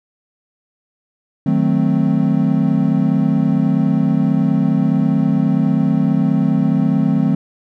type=chord; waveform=triangle; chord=D# diminished seventh; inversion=none; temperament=equal; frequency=155.56 / 185 / 220 / 261.6 Hz; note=D#3 / F#3 / A3 / C4; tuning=0 / 0 / 0 / 0 cents; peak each=-16 dBFS; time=1.46-7.35 s; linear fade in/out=5 ms; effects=none